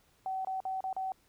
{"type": "tone with dropouts", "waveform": "sine", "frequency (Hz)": 760, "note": "F#5", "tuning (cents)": 46, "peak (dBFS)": -32, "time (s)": [0.26, 1.12], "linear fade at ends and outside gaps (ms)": 1, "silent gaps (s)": [[0.448, 0.471], [0.603, 0.652], [0.806, 0.84], [0.929, 0.965]], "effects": ["pink hiss -68 dBFS RMS until 1.28 s"]}